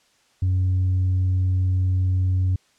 sine tone with tanh clipping, 92.5 Hz, F#2, in tune, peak -18 dBFS, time 0.42-2.56 s, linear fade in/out 5 ms, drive 1 dB, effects white hiss -61 dBFS RMS until 2.78 s + low-pass 7000 Hz 12 dB/octave

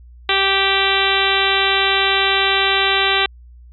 harmonic tone, 390 Hz, G4, 9 cents flat, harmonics 1 / 2 / 3 / 4 / 5 / 6 / 7 / 8 / 9 / 10, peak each -23 / -23 / -23 / -23 / -23 / -23 / -23 / -23 / -23 / -23 dBFS, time 0.29-3.26 s, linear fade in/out 2 ms, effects added 60 Hz sine -39 dBFS peak until 3.72 s

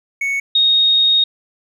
triangle / sine tone pair in turn, 2217 / 3729 Hz, C#7 / A#7, 0 / 0 cents, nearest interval major sixth, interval 900 cents, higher second, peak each -15 / -10 dBFS, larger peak second, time 0.21-0.4 / 0.55-1.24 s, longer second, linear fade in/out 5 ms, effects none

